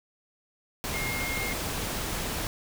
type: tone in noise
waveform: sine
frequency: 2137 Hz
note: C7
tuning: 36 cents sharp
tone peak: -32 dBFS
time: 0.94-1.53 s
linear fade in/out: 0 ms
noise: pink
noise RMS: -32 dBFS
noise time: 0.84-2.47 s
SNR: -3 dB
effects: none